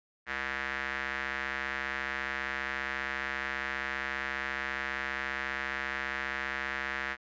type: tone with band-pass filter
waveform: square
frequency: 67.4 Hz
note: C#2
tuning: 48 cents flat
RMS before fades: -35 dBFS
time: 0.26-7.17 s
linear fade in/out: 50 ms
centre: 1800 Hz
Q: 3.5
effects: resampled to 16000 Hz